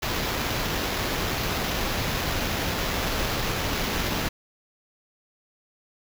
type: noise with sample-and-hold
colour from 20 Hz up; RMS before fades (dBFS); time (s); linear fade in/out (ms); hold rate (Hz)
pink; -27; 0.02-4.29; 10; 8820
effects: none